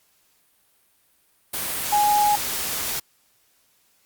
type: tone in noise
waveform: sine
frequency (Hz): 830.6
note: G#5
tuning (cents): 0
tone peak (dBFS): -16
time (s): 1.92-2.36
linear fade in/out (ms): 10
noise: white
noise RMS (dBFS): -27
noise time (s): 1.53-3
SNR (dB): +8
effects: white hiss -63 dBFS RMS until 4.05 s + Opus 48 kbps